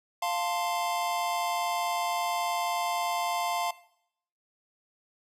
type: chord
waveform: square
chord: F major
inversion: none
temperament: equal with one note detuned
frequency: 698.5 / 888.2 / 1046.5 Hz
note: F5 / A5 / C6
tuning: 0 / +16 / 0 cents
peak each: -31 / -34 / -34 dBFS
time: 0.22-3.71 s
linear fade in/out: 5 ms
effects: noise-tail reverb RT60 0.7 s tail -18 dB re dry + resampled to 32000 Hz